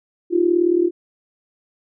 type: tone with amplitude modulation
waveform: sine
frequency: 347.9 Hz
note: F4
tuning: 7 cents flat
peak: -10 dBFS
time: 0.3-0.91 s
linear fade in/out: 50 ms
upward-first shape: sine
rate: 38.5 Hz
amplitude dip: 80%
effects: none